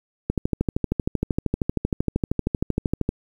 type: click train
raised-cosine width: 3 ms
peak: -8 dBFS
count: 37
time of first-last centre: 0.3-3.091 s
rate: 12.9 Hz
effects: 8-bit